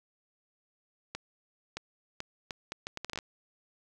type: accelerating click train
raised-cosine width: 0.2 ms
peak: -19 dBFS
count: 13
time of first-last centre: 1.15-3.188 s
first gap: 620 ms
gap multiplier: 0.7
effects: 9-bit